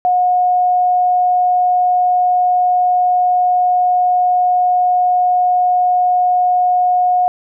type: tone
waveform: sine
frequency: 724 Hz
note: F#5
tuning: 38 cents flat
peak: -10 dBFS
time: 0.05-7.28 s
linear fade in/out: 0 ms
effects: none